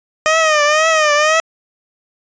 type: tone with vibrato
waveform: 15% pulse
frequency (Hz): 617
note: D#5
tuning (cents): -15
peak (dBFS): -4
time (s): 0.26-1.4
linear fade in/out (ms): 0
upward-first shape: triangle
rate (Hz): 2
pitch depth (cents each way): 100
effects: resampled to 16000 Hz